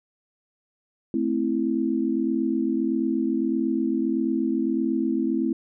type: chord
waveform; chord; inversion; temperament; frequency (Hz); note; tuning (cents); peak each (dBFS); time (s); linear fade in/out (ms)
sine; A minor; none; equal; 220 / 261.6 / 329.6; A3 / C4 / E4; 0 / 0 / 0; -27 / -25 / -25; 1.14-5.53; 2
effects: none